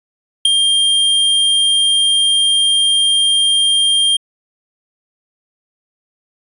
square tone with ADSR envelope, 3200 Hz, G7, 35 cents sharp, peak -5 dBFS, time 0.45-4.17 s, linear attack 5 ms, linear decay 7 ms, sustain -6 dB, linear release 8 ms, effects resampled to 32000 Hz

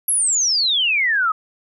sine exponential sweep, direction down, 11500 to 1240 Hz, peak -15 dBFS, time 0.08-1.32 s, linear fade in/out 5 ms, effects none

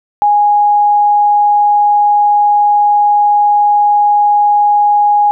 sine tone, 827 Hz, G#5, 8 cents flat, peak -6 dBFS, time 0.22-5.31 s, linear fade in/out 0 ms, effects none

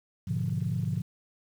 sine chord, G# diminished seventh, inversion none, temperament equal with one note detuned, 103.83 / 123.47 / 146.24 / 174.61 Hz, G#2 / B2 / D3 / F3, 0 / 0 / -7 / 0 cents, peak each -32 dBFS, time 0.27-1.02 s, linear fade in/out 10 ms, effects tanh soft clip ceiling -19 dBFS + 9-bit

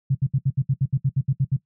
sine tone bursts, 135.6 Hz, C#3, 38 cents flat, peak -16 dBFS, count 13, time 0.1-1.567 s, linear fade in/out 10 ms, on 51 ms, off 67 ms, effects noise-tail reverb RT60 0.1 s tail -17 dB re dry

